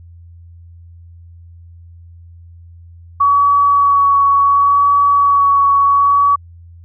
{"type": "tone with vibrato", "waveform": "sine", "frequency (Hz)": 1129, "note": "C#6", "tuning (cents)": 31, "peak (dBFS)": -8, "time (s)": [3.2, 6.36], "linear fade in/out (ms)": 10, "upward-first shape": "sine", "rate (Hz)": 0.7, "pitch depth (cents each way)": 13, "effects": ["added 85 Hz sine -36 dBFS peak until 6.84 s"]}